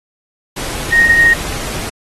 sine tone in noise, 1864.7 Hz, A#6, in tune, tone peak -6 dBFS, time 0.92-1.34 s, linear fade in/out 10 ms, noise pink, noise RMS -23 dBFS, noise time 0.56-1.9 s, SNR +14 dB, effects AAC 32 kbps

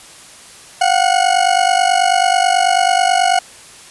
40% pulse ring-modulated tone, 730 Hz, F#5, 24 cents flat, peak -7 dBFS, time 0.81-3.39 s, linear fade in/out 2 ms, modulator 24.6 Hz, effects white hiss -39 dBFS RMS until 3.9 s + resampled to 24000 Hz

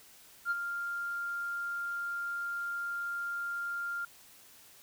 sine tone with ADSR envelope, 1396.9 Hz, F6, in tune, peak -25 dBFS, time 0.45-4.05 s, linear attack 58 ms, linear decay 28 ms, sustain -8 dB, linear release 4 ms, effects tanh soft clip ceiling -24 dBFS + white hiss -57 dBFS RMS until 4.82 s

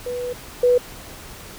sine tone pair in turn, 491.9 / 491.9 Hz, B4 / B4, -7 / -7 cents, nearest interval unison, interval 0 cents, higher neither, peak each -24 / -12 dBFS, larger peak second, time 0.06-0.33 / 0.63-0.78 s, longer first, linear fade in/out 5 ms, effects pink hiss -39 dBFS RMS until 1.58 s

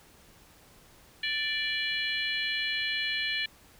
harmonic tone with a mistuned harmonic, 587.3 Hz, D5, in tune, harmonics 3 / 4 / 5 / 6 / 7, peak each -33 / -34 / -35 / -36 / -36 dBFS, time 1.23-3.46 s, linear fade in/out 5 ms, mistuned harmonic 6, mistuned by -82 cents, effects pink hiss -57 dBFS RMS until 3.79 s

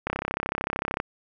click train, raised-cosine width 0.5 ms, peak -11 dBFS, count 32, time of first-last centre 0.07-1.001 s, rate 33.3 Hz, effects none

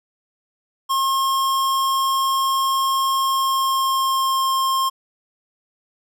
square tone with pitch glide, 1074 to 1064.7 Hz, C6 to C6, +45 to +30 cents, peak -18 dBFS, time 0.89-4.9 s, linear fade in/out 20 ms, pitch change -15 cents, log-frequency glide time 3.17-4.49 s, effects none

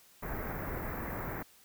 pink band-stop noise, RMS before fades -38 dBFS, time 0.22-1.43 s, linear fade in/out 10 ms, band 2100 to 14000 Hz, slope 48 dB/octave, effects white hiss -61 dBFS RMS until 1.64 s

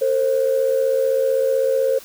sine tone pair together, 454.2 / 530 Hz, A#4 / C5, -45 / +22 cents, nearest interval minor third, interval 267 cents, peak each -20 / -16 dBFS, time 0.01-1.99 s, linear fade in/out 10 ms, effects tanh soft clip ceiling -9 dBFS + white hiss -42 dBFS RMS until 2.04 s

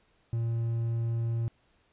triangle tone with quantisation, 115.6 Hz, A#2, 14 cents flat, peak -25 dBFS, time 0.33-1.48 s, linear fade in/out 0 ms, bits 9, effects pink hiss -68 dBFS RMS until 1.92 s + resampled to 8000 Hz

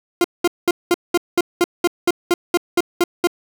40% pulse tone bursts, 349.6 Hz, F4, 2 cents sharp, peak -11 dBFS, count 14, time 0.21-3.272 s, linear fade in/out 2 ms, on 33 ms, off 200 ms, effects none

